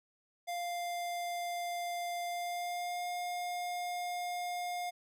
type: tone with pitch glide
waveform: square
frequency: 698.5 to 710.3 Hz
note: F5 to F5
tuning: 0 to +29 cents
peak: -36 dBFS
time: 0.47-4.91 s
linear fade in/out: 20 ms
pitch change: +29 cents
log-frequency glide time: 2.26-3.08 s
effects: none